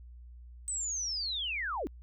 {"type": "linear sweep", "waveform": "sine", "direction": "down", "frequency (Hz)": [8230, 239.4], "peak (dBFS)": -32, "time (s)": [0.68, 1.87], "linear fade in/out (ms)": 0, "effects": ["added 60 Hz sine -47 dBFS peak until 2.02 s"]}